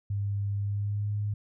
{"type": "tone with pitch glide", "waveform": "sine", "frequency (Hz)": [100.8, 103.69], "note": ["G2", "G#2"], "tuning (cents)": [49, -2], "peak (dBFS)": -27, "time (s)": [0.1, 1.34], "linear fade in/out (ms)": 5, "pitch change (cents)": 49, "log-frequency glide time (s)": [0.58, 1.11], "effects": []}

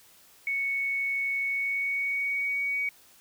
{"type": "tone with pitch glide", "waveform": "sine", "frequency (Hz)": [2217, 2251], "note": ["C#7", "C#7"], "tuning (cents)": [0, 26], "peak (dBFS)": -26, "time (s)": [0.47, 2.89], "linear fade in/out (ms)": 2, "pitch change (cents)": 26, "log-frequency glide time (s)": [1.45, 2.65], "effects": ["white hiss -57 dBFS RMS until 3.2 s"]}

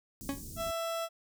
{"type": "band-stop noise", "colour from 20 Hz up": "pink", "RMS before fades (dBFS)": -44, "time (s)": [0.21, 0.71], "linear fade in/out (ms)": 0, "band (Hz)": [320, 5900], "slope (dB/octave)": 24}
{"type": "tone with exponential decay", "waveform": "40% pulse", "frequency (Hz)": 277.2, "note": "C#4", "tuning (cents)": 0, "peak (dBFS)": -28, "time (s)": [0.29, 0.44], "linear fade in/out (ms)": 1, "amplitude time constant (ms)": 32}
{"type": "tone", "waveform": "30% pulse", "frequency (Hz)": 664, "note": "E5", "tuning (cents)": 12, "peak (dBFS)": -30, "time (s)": [0.56, 1.09], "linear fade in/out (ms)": 50}
{"effects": []}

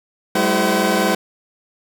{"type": "tone cluster", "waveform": "25% pulse", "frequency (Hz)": [192.3, 212.3, 328.7, 514, 759], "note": ["G3", "G#3", "E4", "C5", "F#5"], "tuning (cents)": [-33, 38, -5, -31, 44], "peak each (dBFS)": -18, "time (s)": [0.35, 1.15], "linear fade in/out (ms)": 5, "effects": []}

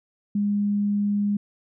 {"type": "tone", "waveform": "sine", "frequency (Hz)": 204.5, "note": "G#3", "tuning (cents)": -26, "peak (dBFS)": -20, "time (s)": [0.35, 1.37], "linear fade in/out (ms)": 5, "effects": []}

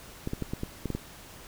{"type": "clicks", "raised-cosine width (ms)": 3, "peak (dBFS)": -18, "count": 8, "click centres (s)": [0.274, 0.334, 0.423, 0.535, 0.634, 0.857, 0.903, 0.95], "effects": ["pink hiss -48 dBFS RMS until 1.47 s"]}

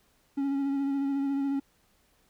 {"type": "tone with vibrato", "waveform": "triangle", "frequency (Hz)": 276.9, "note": "C#4", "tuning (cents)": -2, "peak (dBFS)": -24, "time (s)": [0.37, 1.6], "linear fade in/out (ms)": 10, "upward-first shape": "sine", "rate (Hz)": 14, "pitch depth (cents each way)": 24, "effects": ["pink hiss -67 dBFS RMS until 2.29 s"]}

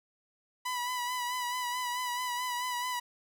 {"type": "tone with vibrato", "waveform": "sawtooth", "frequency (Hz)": 987.8, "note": "B5", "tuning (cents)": 0, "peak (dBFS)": -28, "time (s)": [0.65, 3], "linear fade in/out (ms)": 10, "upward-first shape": "sine", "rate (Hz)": 4.6, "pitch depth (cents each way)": 36, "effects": []}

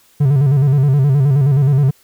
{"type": "tone with vibrato", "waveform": "triangle", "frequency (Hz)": 138.59, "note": "C#3", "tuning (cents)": 0, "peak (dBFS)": -7, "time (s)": [0.2, 1.91], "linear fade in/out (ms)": 10, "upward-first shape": "square", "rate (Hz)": 9.5, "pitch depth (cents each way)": 88, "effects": ["white hiss -52 dBFS RMS until 2.03 s"]}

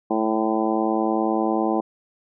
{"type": "harmonic tone with a mistuned harmonic", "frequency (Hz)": 110, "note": "A2", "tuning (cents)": 0, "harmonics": [2, 3, 4, 5, 6, 7, 8, 9], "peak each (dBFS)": [-26, -23, -29, -29, -31, -26, -33, -32], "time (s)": [0.1, 1.81], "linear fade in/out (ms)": 10, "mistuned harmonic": 9, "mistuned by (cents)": 39, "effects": []}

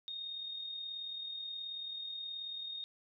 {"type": "tone with amplitude modulation", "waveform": "sine", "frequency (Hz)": 3702, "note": "A#7", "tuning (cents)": -13, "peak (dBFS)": -38, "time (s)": [0.08, 2.84], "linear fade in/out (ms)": 0, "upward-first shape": "sine", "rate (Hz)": 38.6, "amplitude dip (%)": 40, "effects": []}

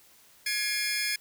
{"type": "tone cluster", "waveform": "sawtooth", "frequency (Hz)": [1676, 2144, 2403, 5150], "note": ["G#6", "C7", "D7", "E8"], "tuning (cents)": [15, 42, 39, -41], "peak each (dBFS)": -30, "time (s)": [0.46, 1.16], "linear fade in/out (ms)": 5, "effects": ["white hiss -58 dBFS RMS until 1.2 s"]}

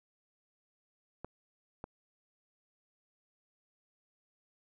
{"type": "clicks", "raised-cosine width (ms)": 1, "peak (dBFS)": -27, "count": 2, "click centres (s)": [1.246, 1.841], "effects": []}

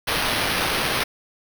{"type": "noise with sample-and-hold", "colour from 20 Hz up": "violet", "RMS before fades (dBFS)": -23, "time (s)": [0.07, 1.04], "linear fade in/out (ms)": 10, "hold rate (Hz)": 7350, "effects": []}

